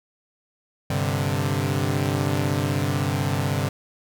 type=chord; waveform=sawtooth; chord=G suspended fourth; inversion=none; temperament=equal; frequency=98 / 130.81 / 146.83 Hz; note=G2 / C3 / D3; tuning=0 / 0 / 0 cents; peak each=-22 dBFS; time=0.9-3.69 s; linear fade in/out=5 ms; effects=none